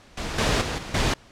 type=noise with level steps; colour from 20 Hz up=pink; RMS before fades=-30 / -21 / -28 / -35 / -22 dBFS; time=0.17-1.14 s; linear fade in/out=5 ms; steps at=0.38 / 0.61 / 0.78 / 0.94 s; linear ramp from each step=5 ms; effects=pink hiss -51 dBFS RMS until 1.31 s + low-pass 6000 Hz 12 dB/octave